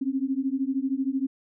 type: beating tone pair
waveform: sine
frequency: 261.6 / 274.6 Hz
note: C4 / C#4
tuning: 0 / -16 cents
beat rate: 13 Hz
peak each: -27 dBFS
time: 0.01-1.27 s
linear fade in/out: 10 ms
effects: none